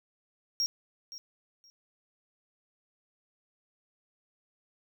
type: tone with echo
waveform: triangle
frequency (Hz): 5588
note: F8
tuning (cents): 0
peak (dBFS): -25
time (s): 0.6-0.66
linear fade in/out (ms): 0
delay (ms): 520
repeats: 2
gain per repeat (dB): -15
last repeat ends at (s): 1.7
effects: none